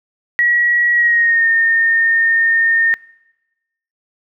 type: tone with pitch glide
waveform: sine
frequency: 1918 to 1828.2 Hz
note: A#6 to A#6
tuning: +49 to -34 cents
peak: -10 dBFS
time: 0.39-2.94 s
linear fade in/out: 0 ms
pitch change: -83 cents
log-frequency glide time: 0.93-1.47 s
effects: noise-tail reverb RT60 1.0 s tail -23 dB re dry